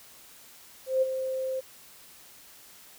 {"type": "tone with ADSR envelope", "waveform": "sine", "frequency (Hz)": 523.3, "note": "C5", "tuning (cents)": 0, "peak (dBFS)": -19, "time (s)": [0.86, 1.61], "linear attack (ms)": 160, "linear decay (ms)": 22, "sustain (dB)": -9, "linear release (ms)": 20, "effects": ["white hiss -52 dBFS RMS until 2.98 s"]}